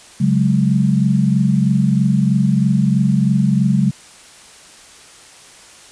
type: chord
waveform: sine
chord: C# suspended fourth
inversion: none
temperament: just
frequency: 138.59 / 184.79 / 207.9 Hz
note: C#3 / F#3 / G#3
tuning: 0 / -2 / +2 cents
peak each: -16 dBFS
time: 0.2-3.91 s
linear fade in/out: 10 ms
effects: white hiss -42 dBFS RMS until 5.91 s + resampled to 22050 Hz